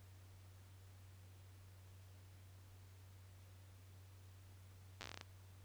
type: slowing click train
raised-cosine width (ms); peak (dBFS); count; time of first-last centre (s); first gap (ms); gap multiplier
0.2; -30; 11; 5.01-5.212; 9; 1.17
effects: added 94 Hz sine -58 dBFS peak until 5.64 s + pink hiss -69 dBFS RMS until 5.64 s